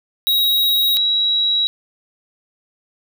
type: tone pair in turn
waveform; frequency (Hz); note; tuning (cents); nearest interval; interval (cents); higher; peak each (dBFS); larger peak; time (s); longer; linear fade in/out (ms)
square / sine; 3821 / 3874; A#7 / B7; +42 / -34; unison; 24; second; -14; neither; 0.27-0.97 / 0.97-1.67; neither; 0
effects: none